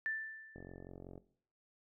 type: tone with exponential decay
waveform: sine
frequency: 1768 Hz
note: A6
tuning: 8 cents sharp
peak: -33 dBFS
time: 0.06-0.89 s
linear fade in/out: 0 ms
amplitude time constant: 180 ms
type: click train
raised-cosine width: 2 ms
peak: -36 dBFS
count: 29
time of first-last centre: 0.56-1.178 s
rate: 45.3 Hz
effects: noise-tail reverb RT60 0.6 s tail -18 dB re dry